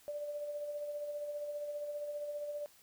sine tone with tremolo, 587.3 Hz, D5, in tune, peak -36 dBFS, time 0.08-2.66 s, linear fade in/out 0 ms, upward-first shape sine, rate 15 Hz, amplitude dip 40%, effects white hiss -63 dBFS RMS until 2.82 s

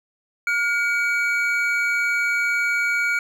triangle tone pair together, 1428 / 2270 Hz, F6 / C#7, +38 / +41 cents, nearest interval minor sixth, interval 803 cents, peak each -20 dBFS, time 0.47-3.19 s, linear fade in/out 2 ms, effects none

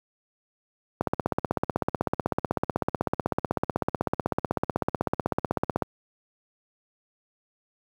click train, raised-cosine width 1 ms, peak -9 dBFS, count 78, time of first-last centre 1.01-5.822 s, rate 16 Hz, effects high-pass 80 Hz 12 dB/octave + 8-bit

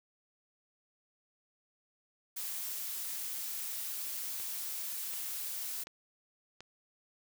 blue noise, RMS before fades -39 dBFS, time 2.36-5.84 s, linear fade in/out 10 ms
click train, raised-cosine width 0.2 ms, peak -30 dBFS, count 4, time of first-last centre 4.4-6.606 s, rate 1.36 Hz
effects none

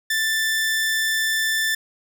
sawtooth tone, 1768 Hz, A6, 8 cents sharp, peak -16 dBFS, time 0.1-1.75 s, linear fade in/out 5 ms, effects none

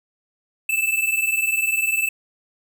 square tone pair together, 2625 / 2645 Hz, E7 / E7, -8 / +5 cents, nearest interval unison, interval 13 cents, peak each -23 / -22 dBFS, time 0.69-2.09 s, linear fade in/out 5 ms, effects none

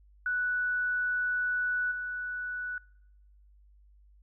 sine tone with level steps, 1480 Hz, F#6, in tune, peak -27 / -33 dBFS, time 0.26-2.78 s, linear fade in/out 2 ms, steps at 1.91 s, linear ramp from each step 10 ms, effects noise-tail reverb RT60 0.9 s tail -26 dB re dry + added 50 Hz sine -56 dBFS peak until 4.22 s

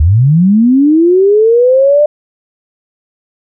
sine linear sweep, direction up, 69.3 to 603 Hz, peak -4 dBFS, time 0-2.06 s, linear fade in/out 5 ms, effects none

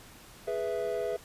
triangle chord, E major, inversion first, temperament equal, 415.3 / 493.9 / 659.3 Hz, G#4 / B4 / E5, 0 / 0 / 0 cents, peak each -32 dBFS, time 0.47-1.17 s, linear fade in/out 10 ms, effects pink hiss -52 dBFS RMS until 1.24 s + resampled to 32000 Hz

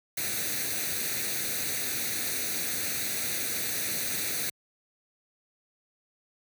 white noise with comb filter, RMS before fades -31 dBFS, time 0.17-4.5 s, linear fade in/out 5 ms, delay 0.48 ms, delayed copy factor +0.7, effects high-pass 80 Hz 12 dB/octave

